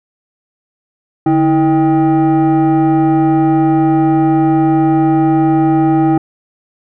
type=tone with frequency modulation; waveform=sine; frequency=321.8 Hz; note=E4; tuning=42 cents flat; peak=-6 dBFS; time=1.26-6.18 s; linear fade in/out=5 ms; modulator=468 Hz; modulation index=0.82; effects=tanh soft clip ceiling -6 dBFS